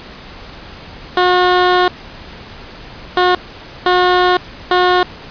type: tone bursts at uneven times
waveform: 15% pulse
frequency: 361.4 Hz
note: F#4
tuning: 41 cents flat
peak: -3 dBFS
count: 4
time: 1.17-1.88 / 3.17-3.35 / 3.86-4.37 / 4.71-5.03 s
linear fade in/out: 2 ms
effects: pink hiss -34 dBFS RMS until 5.3 s + resampled to 11025 Hz